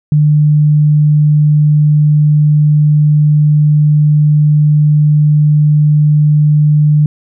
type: tone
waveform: sine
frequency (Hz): 150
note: D3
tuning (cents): +37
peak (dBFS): -5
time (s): 0.12-7.06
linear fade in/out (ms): 2
effects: none